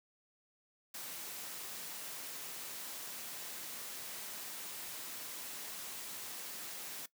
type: noise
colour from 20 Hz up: white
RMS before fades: -45 dBFS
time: 0.94-7.06 s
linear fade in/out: 5 ms
effects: noise-tail reverb RT60 0.1 s tail -18 dB re dry + high-pass 150 Hz 12 dB/octave